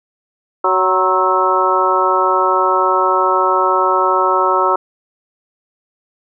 harmonic tone with a mistuned harmonic, 186.9 Hz, F#3, 18 cents sharp, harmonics 2 / 3 / 4 / 5 / 6 / 7, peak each -19 / -20 / -22 / -17 / -18 / -16 dBFS, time 0.64-4.76 s, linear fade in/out 5 ms, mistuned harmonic 6, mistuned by -58 cents, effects none

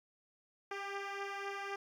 10% pulse beating tone pair, 396.7 / 400.6 Hz, G4 / G4, +21 / +38 cents, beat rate 3.9 Hz, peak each -32 / -37 dBFS, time 0.71-1.76 s, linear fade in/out 5 ms, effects low-pass 4000 Hz 12 dB/octave + 11-bit

